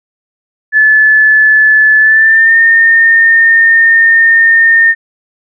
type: tone with pitch glide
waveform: sine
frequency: 1732 to 1824.4 Hz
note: A6 to A#6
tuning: -28 to -38 cents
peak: -3 dBFS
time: 0.72-4.95 s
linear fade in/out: 50 ms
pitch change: +90 cents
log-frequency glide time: 1.99-2.57 s
effects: none